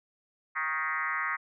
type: tone with frequency modulation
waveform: sine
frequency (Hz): 1568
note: G6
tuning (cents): 0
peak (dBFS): -28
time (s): 0.55-1.37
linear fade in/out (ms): 20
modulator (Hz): 157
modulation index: 3.3
effects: none